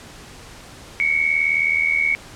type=tone pair together; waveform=sine; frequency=2191 / 2270 Hz; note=C#7 / C#7; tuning=-21 / +41 cents; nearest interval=minor second; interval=62 cents; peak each=-19 dBFS; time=1-2.15 s; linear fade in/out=0 ms; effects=pink hiss -41 dBFS RMS until 2.35 s + low-pass 9000 Hz 12 dB/octave